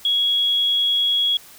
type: tone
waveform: sine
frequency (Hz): 3330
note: G#7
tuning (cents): +4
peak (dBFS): -16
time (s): 0.05-1.37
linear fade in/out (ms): 2
effects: white hiss -45 dBFS RMS until 1.58 s